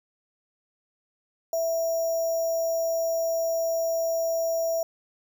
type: tone with sample-and-hold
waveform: sine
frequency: 659.3 Hz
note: E5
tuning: in tune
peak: -23 dBFS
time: 1.53-4.83 s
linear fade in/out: 2 ms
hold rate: 6300 Hz
effects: none